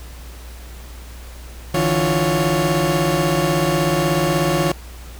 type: tone cluster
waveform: 30% pulse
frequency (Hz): 150 / 166.4 / 353.3 / 556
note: D3 / E3 / F4 / C#5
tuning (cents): +37 / +17 / +20 / +5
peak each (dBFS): -19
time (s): 1.74-4.72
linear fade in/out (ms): 5
effects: added 60 Hz sine -34 dBFS peak until 5.19 s + pink hiss -42 dBFS RMS until 5.19 s